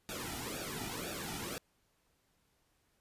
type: noise with flanger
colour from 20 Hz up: pink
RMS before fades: -41 dBFS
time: 0.09-1.58 s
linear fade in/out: 0 ms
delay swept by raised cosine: 0.96 to 1.89 ms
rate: 2 Hz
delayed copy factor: -0.85
effects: pink hiss -75 dBFS RMS until 3 s + resampled to 32000 Hz